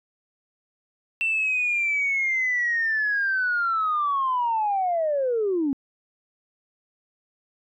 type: linear sweep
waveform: sine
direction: down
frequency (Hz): 2694 to 262.2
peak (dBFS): -20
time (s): 1.21-5.73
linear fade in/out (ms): 0
effects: tanh soft clip ceiling -16 dBFS